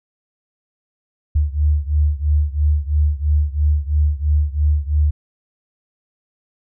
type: beating tone pair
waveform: sine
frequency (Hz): 73.42 / 76.42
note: D2 / D#2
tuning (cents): 0 / -31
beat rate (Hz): 3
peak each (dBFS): -16 / -18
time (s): 1.35-5.11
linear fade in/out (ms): 10
effects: none